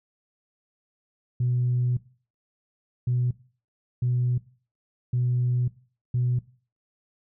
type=tone bursts at uneven times; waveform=sine; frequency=123.47 Hz; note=B2; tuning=in tune; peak=-20 dBFS; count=5; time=1.4-1.97 / 3.07-3.31 / 4.02-4.38 / 5.13-5.68 / 6.14-6.39 s; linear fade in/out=5 ms; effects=noise-tail reverb RT60 0.4 s tail -19 dB re dry + tanh soft clip ceiling -17 dBFS